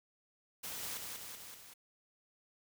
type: noise with echo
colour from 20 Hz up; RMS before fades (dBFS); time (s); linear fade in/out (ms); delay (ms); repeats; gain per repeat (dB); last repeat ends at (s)
white; -43; 0.63-0.98; 10; 190; 4; -3; 1.74
effects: none